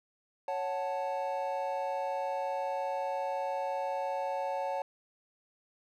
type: chord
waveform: triangle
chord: F# minor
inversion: second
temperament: equal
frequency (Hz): 554.4 / 740 / 880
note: C#5 / F#5 / A5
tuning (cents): 0 / 0 / 0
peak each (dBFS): -33 / -35 / -34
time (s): 0.48-4.82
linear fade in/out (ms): 2
effects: none